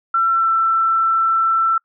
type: tone with pitch glide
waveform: sine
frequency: 1348 to 1336.4 Hz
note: E6 to E6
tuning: +38 to +23 cents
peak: -13 dBFS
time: 0.14-1.78 s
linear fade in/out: 5 ms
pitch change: -15 cents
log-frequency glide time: 0.34-0.49 s
effects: noise-tail reverb RT60 0.1 s tail -26 dB re dry